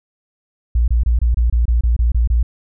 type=tone bursts; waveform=sine; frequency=58.6 Hz; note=A#1; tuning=10 cents sharp; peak=-11 dBFS; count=11; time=0.75-2.43 s; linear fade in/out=5 ms; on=130 ms; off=25 ms; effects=none